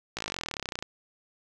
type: slowing click train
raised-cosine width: 0.2 ms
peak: -15 dBFS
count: 27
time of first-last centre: 0.17-0.825 s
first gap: 17 ms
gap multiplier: 1.03
effects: none